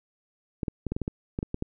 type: clicks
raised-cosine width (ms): 3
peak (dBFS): -16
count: 11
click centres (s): 0.632 / 0.682 / 0.867 / 0.92 / 0.965 / 1.017 / 1.079 / 1.389 / 1.429 / 1.544 / 1.624
effects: none